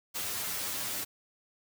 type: noise with comb filter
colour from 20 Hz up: white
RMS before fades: -35 dBFS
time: 0.14-1.05 s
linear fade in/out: 20 ms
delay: 9.9 ms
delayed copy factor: +0.85
effects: none